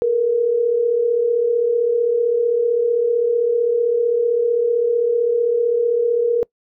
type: tone pair together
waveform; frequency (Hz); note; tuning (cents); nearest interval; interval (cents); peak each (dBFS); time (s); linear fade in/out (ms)
sine; 440 / 475.6; A4 / A#4; 0 / +35; minor second; 135; -22 / -15; 0.02-6.43; 0
effects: noise-tail reverb RT60 0.1 s tail -25 dB re dry